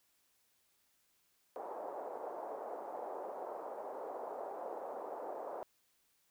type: band-pass noise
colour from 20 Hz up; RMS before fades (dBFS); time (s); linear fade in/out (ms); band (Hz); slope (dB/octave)
pink; -44; 1.56-5.63; 0; 460 to 860; 24
effects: white hiss -75 dBFS RMS until 6.3 s